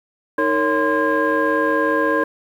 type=tone cluster; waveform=sine; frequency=312.6 / 458.3 / 555 / 1038 / 1623 Hz; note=D#4 / A#4 / C#5 / C6 / G#6; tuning=+8 / -29 / +2 / -14 / -40 cents; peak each=-21 dBFS; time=0.38-2.24 s; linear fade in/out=5 ms; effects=tanh soft clip ceiling -8 dBFS + 8-bit